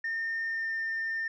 sine tone with pitch glide, 1818 to 1805.4 Hz, A#6 to A6, -44 to +44 cents, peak -28 dBFS, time 0.04-1.28 s, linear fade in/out 5 ms, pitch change -12 cents, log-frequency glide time 0.44-0.69 s, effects tanh soft clip ceiling -27 dBFS

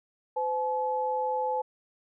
sine tone pair together, 510 / 857.7 Hz, C5 / A5, -44 / -44 cents, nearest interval major sixth, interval 900 cents, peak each -30 / -28 dBFS, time 0.36-1.62 s, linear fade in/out 10 ms, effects none

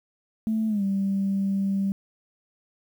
sine tone with pitch glide, 220 to 196 Hz, A3 to G3, 0 to 0 cents, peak -21 dBFS, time 0.47-1.92 s, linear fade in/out 0 ms, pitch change -200 cents, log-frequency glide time 0.68-0.83 s, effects tanh soft clip ceiling -17 dBFS + 9-bit

